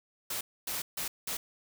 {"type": "noise bursts at uneven times", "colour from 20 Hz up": "white", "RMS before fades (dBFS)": -35, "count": 4, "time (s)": [[0.3, 0.41], [0.67, 0.82], [0.97, 1.08], [1.27, 1.37]], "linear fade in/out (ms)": 5, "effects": []}